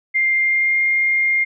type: tone with pitch glide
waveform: sine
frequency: 2104 to 2119 Hz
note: C7 to C7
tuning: +9 to +21 cents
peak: -14 dBFS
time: 0.14-1.45 s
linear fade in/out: 20 ms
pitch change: +12 cents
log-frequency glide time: 0.39-0.8 s
effects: none